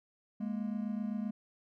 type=tone pair together; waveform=triangle; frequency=207.7 / 235.4 Hz; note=G#3 / A#3; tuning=0 / +17 cents; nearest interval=major second; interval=217 cents; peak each=-33 / -36 dBFS; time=0.4-1.31 s; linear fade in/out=10 ms; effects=none